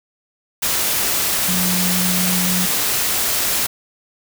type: tone in noise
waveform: sine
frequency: 181.6 Hz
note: F#3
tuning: 32 cents flat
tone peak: -20 dBFS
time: 1.48-2.66 s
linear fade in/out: 10 ms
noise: white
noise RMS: -19 dBFS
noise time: 0.62-3.67 s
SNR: -4 dB
effects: none